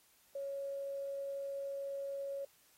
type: tone with quantisation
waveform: sine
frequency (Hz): 554.4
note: C#5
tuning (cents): 0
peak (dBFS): -38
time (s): 0.35-2.45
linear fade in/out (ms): 5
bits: 11
effects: white hiss -68 dBFS RMS until 2.77 s + AAC 48 kbps